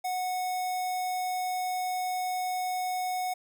square tone with notch filter, 735 Hz, F#5, 12 cents flat, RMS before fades -31 dBFS, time 0.04-3.34 s, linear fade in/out 10 ms, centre 3000 Hz, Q 1.5, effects none

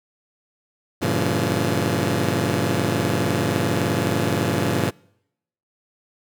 15% pulse chord, G diminished seventh, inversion none, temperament just, 98 / 117.6 / 141.12 / 169.34 Hz, G2 / Bb2 / Db3 / Fb3, 0 / +16 / +31 / +47 cents, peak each -19 dBFS, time 1.01-4.91 s, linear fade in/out 20 ms, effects noise-tail reverb RT60 0.8 s tail -26 dB re dry

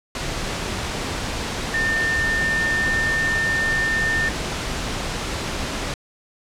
sine tone in noise, 1800 Hz, A6, 39 cents sharp, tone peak -19 dBFS, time 1.74-4.29 s, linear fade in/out 2 ms, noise pink, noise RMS -26 dBFS, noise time 0.15-5.94 s, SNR +4 dB, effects low-pass 7000 Hz 12 dB/octave

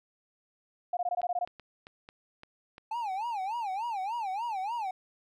sine tone bursts, 711 Hz, F5, 31 cents sharp, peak -27 dBFS, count 9, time 0.93-1.45 s, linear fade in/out 5 ms, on 40 ms, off 20 ms
clicks, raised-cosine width 0.3 ms, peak -31 dBFS, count 7, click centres 1.217 / 1.475 / 1.597 / 1.869 / 2.089 / 2.434 / 2.781 s
triangle tone with vibrato, 847 Hz, G#5, 34 cents sharp, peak -29 dBFS, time 2.91-4.91 s, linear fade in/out 5 ms, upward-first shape sine, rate 3.4 Hz, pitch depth 220 cents each way
effects none

